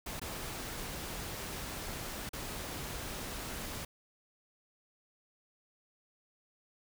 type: noise with dropouts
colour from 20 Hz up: pink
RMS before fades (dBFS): -41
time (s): 0.06-3.85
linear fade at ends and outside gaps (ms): 5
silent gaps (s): 0.197-0.215 / 2.292-2.332
effects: none